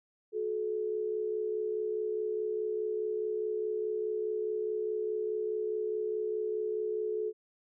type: tone pair together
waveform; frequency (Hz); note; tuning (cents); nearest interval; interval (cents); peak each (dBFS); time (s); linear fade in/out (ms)
sine; 366.9 / 431.7; F#4 / A4; -15 / -33; minor third; 282; -37 / -31; 0.32-7.33; 50
effects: none